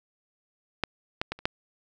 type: clicks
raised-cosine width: 0.3 ms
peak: -9 / -11 / -15 / -29 / -8 dBFS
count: 5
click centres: 0.837 / 1.215 / 1.32 / 1.39 / 1.455 s
effects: none